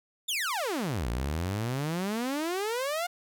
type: exponential two-way sweep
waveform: sawtooth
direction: down then up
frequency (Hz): 3729 to 55.8 to 724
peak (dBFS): -25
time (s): 0.28-3.07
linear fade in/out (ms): 10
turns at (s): 1.08
effects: none